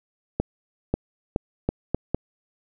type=accelerating click train; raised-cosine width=2 ms; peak=-8 dBFS; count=6; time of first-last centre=0.4-2.146 s; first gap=540 ms; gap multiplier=0.78; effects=none